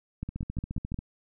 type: two click trains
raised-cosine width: 5 ms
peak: -20 / -22 dBFS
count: 5 / 11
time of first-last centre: 0.23-0.943 / 0.29-0.989 s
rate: 5.61 / 14.3 Hz
effects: none